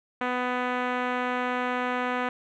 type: tone with low-pass filter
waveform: 5% pulse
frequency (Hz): 249.1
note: B3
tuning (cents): +15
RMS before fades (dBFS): -28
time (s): 0.21-2.29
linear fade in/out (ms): 2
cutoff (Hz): 1700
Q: 0.69
effects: none